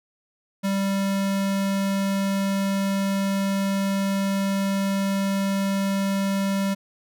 square tone, 196 Hz, G3, in tune, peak -22 dBFS, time 0.63-6.75 s, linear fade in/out 20 ms, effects none

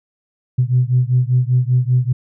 sine beating tone pair, 123.47 / 128.57 Hz, B2 / C3, 0 / -30 cents, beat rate 5.1 Hz, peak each -14 / -15 dBFS, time 0.58-2.13 s, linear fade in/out 10 ms, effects tanh soft clip ceiling -5 dBFS

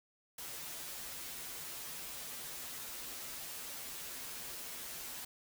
white noise with comb filter, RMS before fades -45 dBFS, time 0.38-5.25 s, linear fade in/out 5 ms, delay 9.8 ms, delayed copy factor -0.7, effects none

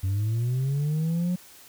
sine linear sweep, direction up, 92.5 to 182 Hz, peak -20 dBFS, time 0.03-1.36 s, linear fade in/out 10 ms, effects tanh soft clip ceiling -22 dBFS + white hiss -50 dBFS RMS until 1.68 s

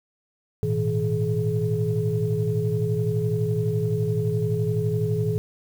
sine tone cluster, 108.1 / 119.9 / 160.5 / 423.4 Hz, A2 / A#2 / E3 / G#4, -30 / +49 / -46 / +33 cents, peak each -26 dBFS, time 0.63-5.38 s, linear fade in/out 0 ms, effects tanh soft clip ceiling -11 dBFS + 8-bit

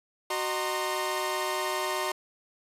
sawtooth tone cluster, 372.9 / 612 / 924 / 1054 Hz, F#4 / D#5 / A#5 / C6, +14 / -29 / -16 / +12 cents, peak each -30 dBFS, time 0.3-2.12 s, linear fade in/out 5 ms, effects resampled to 32000 Hz

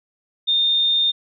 sine tone, 3638 Hz, A#7, 43 cents flat, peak -15 dBFS, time 0.47-1.12 s, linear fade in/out 20 ms, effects none

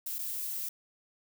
violet noise with dropouts, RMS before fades -36 dBFS, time 0.06-0.69 s, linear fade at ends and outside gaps 5 ms, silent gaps 0.185-0.189 s, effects none

